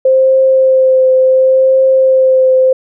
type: tone with vibrato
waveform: sine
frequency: 523.3 Hz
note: C5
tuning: in tune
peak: -5 dBFS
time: 0.05-2.73 s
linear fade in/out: 5 ms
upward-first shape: triangle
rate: 0.7 Hz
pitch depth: 17 cents each way
effects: none